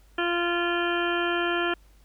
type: harmonic tone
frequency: 346.3 Hz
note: F4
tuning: 15 cents flat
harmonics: 1 / 2 / 3 / 4 / 5 / 7 / 8 / 9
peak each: -27 / -32 / -35 / -30 / -31 / -37 / -38 / -35 dBFS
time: 0.18-1.74 s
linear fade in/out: 5 ms
effects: added 50 Hz sine -53 dBFS peak until 2.04 s + pink hiss -63 dBFS RMS until 2.04 s